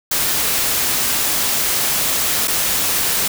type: noise with dropouts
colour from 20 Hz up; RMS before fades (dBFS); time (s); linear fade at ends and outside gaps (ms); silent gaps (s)
white; -18; 0.11-3.28; 5; 2.475-2.479
effects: none